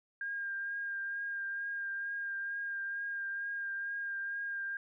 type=tone with vibrato; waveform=sine; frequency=1609 Hz; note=G6; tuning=45 cents sharp; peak=-35 dBFS; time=0.21-4.77 s; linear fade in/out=2 ms; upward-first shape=triangle; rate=2.2 Hz; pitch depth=21 cents each way; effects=none

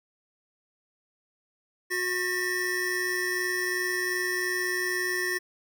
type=tone cluster; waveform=square; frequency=364.1 / 1798 / 1921 Hz; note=F#4 / A6 / B6; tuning=-28 / +37 / -48 cents; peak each=-33 / -30 / -33 dBFS; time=1.9-5.39 s; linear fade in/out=20 ms; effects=none

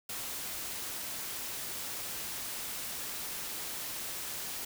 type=noise; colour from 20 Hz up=white; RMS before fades=-39 dBFS; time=0.09-4.65 s; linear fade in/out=5 ms; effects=none

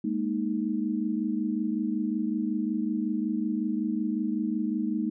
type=chord; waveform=sine; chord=Ab suspended second; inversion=none; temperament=equal; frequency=207.7 / 233.1 / 311.1 Hz; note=Ab3 / Bb3 / Eb4; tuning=0 / 0 / 0 cents; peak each=-30 dBFS; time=0.04-5.1 s; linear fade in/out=5 ms; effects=none

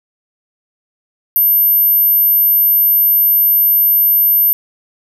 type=tone; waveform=sine; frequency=13000 Hz; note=G#9; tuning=38 cents flat; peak=-8 dBFS; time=1.36-4.53 s; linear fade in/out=0 ms; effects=none

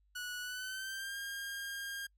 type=tone with pitch glide; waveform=sawtooth; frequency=1470 to 1612.3 Hz; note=F#6 to G6; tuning=-12 to +48 cents; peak=-36 dBFS; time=0.15-2.07 s; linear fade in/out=10 ms; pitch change=+160 cents; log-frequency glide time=0.41-1.17 s; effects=noise-tail reverb RT60 0.1 s tail -26 dB re dry + added 50 Hz sine -68 dBFS peak until 2.17 s

